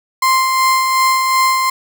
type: tone with tremolo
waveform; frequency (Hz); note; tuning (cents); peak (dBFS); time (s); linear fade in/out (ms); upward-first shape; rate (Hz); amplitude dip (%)
35% pulse; 1046.5; C6; 0; -8; 0.22-1.7; 5; sine; 2.7; 35
effects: none